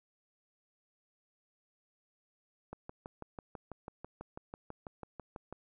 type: click train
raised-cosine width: 1 ms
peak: -29 dBFS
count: 18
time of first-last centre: 2.73-5.526 s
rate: 6.08 Hz
effects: none